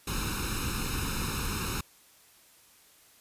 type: noise with comb filter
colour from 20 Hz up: pink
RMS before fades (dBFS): -32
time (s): 0.07-1.81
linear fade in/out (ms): 5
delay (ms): 0.76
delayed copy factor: +0.9
effects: white hiss -59 dBFS RMS until 3.2 s + resampled to 32000 Hz